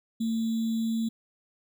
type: tone with sample-and-hold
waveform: sine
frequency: 225.6 Hz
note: A3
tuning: 44 cents sharp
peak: -25 dBFS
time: 0.2-1.09 s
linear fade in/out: 10 ms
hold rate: 3675 Hz
effects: none